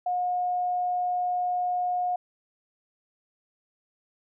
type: tone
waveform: sine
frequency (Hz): 720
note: F#5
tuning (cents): -47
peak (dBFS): -24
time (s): 0.06-2.16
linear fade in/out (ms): 5
effects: none